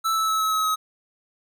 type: tone with pitch steps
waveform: square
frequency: 1318.5 / 1309.4 / 1300.3 / 1291.4 / 1282.4 / 1273.6 Hz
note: E6 / E6 / E6 / E6 / E6 / D#6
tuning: 0 / -12 / -24 / -36 / -48 / +40 cents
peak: -21 dBFS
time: 0.04-0.76 s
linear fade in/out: 20 ms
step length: 120 ms
effects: none